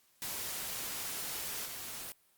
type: noise with level steps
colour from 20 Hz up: white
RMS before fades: -39 / -43 dBFS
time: 0.22-2.12 s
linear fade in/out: 0 ms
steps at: 1.65 s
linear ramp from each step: 10 ms
effects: white hiss -69 dBFS RMS until 2.37 s + Opus 48 kbps